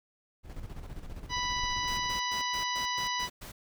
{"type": "noise with tremolo", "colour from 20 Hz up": "brown", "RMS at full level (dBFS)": -39, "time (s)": [0.43, 2.2], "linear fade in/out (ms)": 50, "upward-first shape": "square", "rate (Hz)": 15, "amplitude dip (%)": 55}
{"type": "harmonic tone", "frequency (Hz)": 987.8, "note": "B5", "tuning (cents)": 0, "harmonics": [1, 2, 3, 4, 5, 6], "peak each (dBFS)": [-33, -36, -38, -39, -40, -41], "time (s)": [1.29, 3.29], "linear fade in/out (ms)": 50}
{"type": "noise bursts", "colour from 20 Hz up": "pink", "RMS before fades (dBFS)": -44, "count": 8, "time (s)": [1.87, 3.52], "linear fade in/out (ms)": 10, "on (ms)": 110, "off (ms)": 110}
{"effects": []}